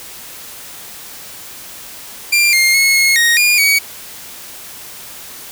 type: tone with pitch steps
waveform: sawtooth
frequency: 2382 / 2123 / 2178 / 2166 / 1870 / 2425 / 2256 Hz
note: D7 / C7 / C#7 / C#7 / A#6 / D#7 / C#7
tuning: +24 / +25 / -31 / -41 / +5 / -45 / +30 cents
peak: -6 dBFS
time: 2.32-3.79 s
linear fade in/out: 10 ms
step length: 210 ms
effects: white hiss -33 dBFS RMS until 5.51 s